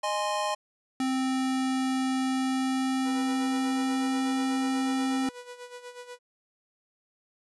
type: chord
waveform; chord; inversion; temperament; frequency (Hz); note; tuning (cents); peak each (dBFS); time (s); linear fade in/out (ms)
square; Ab major; second; equal with one note detuned; 614.4 / 830.6 / 1046.5; Eb5 / Ab5 / C6; -22 / 0 / 0; -32; 0.03-0.55; 10
type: tone with pitch glide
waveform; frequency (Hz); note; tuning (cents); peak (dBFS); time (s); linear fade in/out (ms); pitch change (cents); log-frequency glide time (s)
square; 261.6 to 264.6; C4 to C4; 0 to +20; -26; 1-5.29; 2; +20; 2.23-4.38
type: tone with tremolo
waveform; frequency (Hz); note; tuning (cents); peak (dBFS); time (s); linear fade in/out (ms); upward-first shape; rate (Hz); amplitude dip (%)
sawtooth; 491.2; B4; -9; -35; 3.04-6.19; 50; sine; 8.2; 70
effects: resampled to 24000 Hz